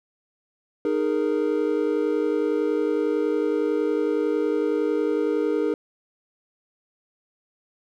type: chord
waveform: triangle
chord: D# suspended fourth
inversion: none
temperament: equal with one note detuned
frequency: 307.9 / 415.3 / 466.2 Hz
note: D#4 / G#4 / A#4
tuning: -18 / 0 / 0 cents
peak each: -23 dBFS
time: 0.85-5.74 s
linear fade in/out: 2 ms
effects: none